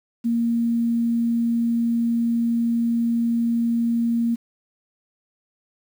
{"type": "tone with quantisation", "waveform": "sine", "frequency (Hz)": 233.1, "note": "A#3", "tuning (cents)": 0, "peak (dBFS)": -18, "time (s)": [0.24, 4.36], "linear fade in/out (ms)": 20, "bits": 8, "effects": []}